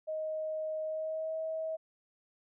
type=tone with pitch glide; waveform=sine; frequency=626 to 639.5 Hz; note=D#5 to D#5; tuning=+10 to +47 cents; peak=-33 dBFS; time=0.07-1.77 s; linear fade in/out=20 ms; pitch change=+37 cents; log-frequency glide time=0.84-1.36 s; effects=none